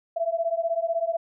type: beating tone pair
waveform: sine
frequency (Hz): 659.3 / 675.3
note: E5 / E5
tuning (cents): 0 / +42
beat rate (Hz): 16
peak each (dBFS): -26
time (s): 0.16-1.17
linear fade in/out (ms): 10
effects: none